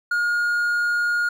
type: tone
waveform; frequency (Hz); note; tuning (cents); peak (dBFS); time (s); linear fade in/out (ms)
triangle; 1428; F6; +38; -17; 0.11-1.29; 5
effects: none